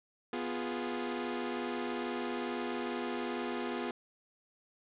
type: chord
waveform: sawtooth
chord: F diminished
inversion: second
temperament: equal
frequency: 246.9 / 349.2 / 415.3 Hz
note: Cb4 / F4 / Ab4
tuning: 0 / 0 / 0 cents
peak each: -34 / -35 / -36 dBFS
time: 0.33-3.91 s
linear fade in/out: 2 ms
effects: resampled to 8000 Hz + 9-bit